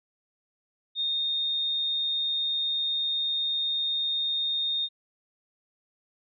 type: tone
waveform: sine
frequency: 3676 Hz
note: A#7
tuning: 25 cents flat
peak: -25 dBFS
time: 0.95-4.89 s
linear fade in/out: 50 ms
effects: none